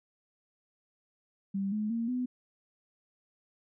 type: tone with pitch steps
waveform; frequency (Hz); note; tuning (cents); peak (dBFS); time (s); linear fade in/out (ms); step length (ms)
sine; 196.2 / 212.7 / 230.6 / 250.1; G3 / G#3 / A#3 / B3; +2 / +42 / -19 / +22; -29; 1.54-2.26; 10; 180
effects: none